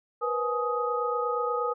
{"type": "tone cluster", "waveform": "sine", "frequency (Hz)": [481.6, 510, 844, 1252], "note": ["B4", "C5", "G#5", "D#6"], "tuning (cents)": [-44, -44, 28, 10], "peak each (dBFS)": [-29, -36, -34, -29], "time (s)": [0.21, 1.74], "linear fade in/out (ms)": 20, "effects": []}